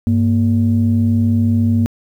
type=tone pair together; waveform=sine; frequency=99.49 / 233.1 Hz; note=G2 / A#3; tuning=+26 / 0 cents; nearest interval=octave + minor third; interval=1474 cents; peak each=-13 dBFS; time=0.07-1.86 s; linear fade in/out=0 ms; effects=tanh soft clip ceiling -5 dBFS + 8-bit